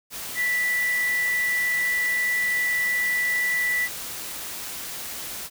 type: tone in noise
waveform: sine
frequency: 1969 Hz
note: B6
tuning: 6 cents flat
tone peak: -21 dBFS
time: 0.35-3.89 s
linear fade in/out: 50 ms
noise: white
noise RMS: -34 dBFS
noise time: 0.1-5.5 s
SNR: +10 dB
effects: none